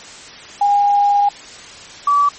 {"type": "tone pair in turn", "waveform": "sine", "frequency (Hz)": [813, 1149.8], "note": ["G#5", "D6"], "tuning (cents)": [-37, -37], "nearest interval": "tritone", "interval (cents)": 600, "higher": "second", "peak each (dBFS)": -10, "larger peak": "neither", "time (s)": [[0.61, 1.29], [2.07, 2.29]], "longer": "first", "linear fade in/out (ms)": 5, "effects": ["white hiss -36 dBFS RMS until 2.38 s", "MP3 32 kbps"]}